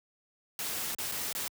white noise with dropouts, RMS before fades -35 dBFS, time 0.59-1.48 s, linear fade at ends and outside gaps 1 ms, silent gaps 0.948-0.985 / 1.116-1.121 / 1.328-1.35 s, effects high-pass 60 Hz 12 dB/octave

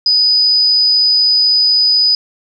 sine tone, 4978 Hz, D#8, in tune, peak -8 dBFS, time 0.06-2.15 s, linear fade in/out 2 ms, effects 8-bit

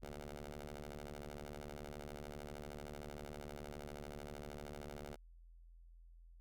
10% pulse ring-modulated tone, 73.4 Hz, D2, in tune, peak -36 dBFS, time 0.02-5.16 s, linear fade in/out 10 ms, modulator 300 Hz, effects added 42 Hz sine -57 dBFS peak until 6.4 s

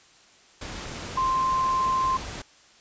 sine tone in noise, 1046.5 Hz, C6, in tune, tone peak -21 dBFS, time 1.17-2.17 s, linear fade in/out 5 ms, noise pink, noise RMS -36 dBFS, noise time 0.61-2.42 s, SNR +12 dB, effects white hiss -55 dBFS RMS until 2.8 s + resampled to 16000 Hz

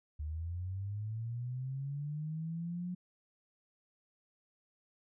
sine linear sweep, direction up, 73.42 to 181.4 Hz, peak -36 dBFS, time 0.19-2.95 s, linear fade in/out 10 ms, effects none

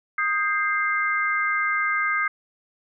sine tone cluster, 1242 / 1593 / 2091 Hz, D#6 / G6 / C7, -3 / +27 / -2 cents, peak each -25 dBFS, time 0.18-2.28 s, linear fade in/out 5 ms, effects none

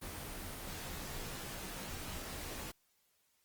pink noise with comb filter, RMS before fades -44 dBFS, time 0.01-2.72 s, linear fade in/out 20 ms, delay 18 ms, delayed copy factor -0.75, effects white hiss -75 dBFS RMS until 3.44 s + Opus 24 kbps

